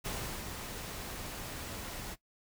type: noise with ADSR envelope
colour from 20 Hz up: pink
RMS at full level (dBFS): -37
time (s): 0.04-2.16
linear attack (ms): 19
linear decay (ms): 360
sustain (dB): -5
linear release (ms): 36
effects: noise-tail reverb RT60 0.1 s tail -17 dB re dry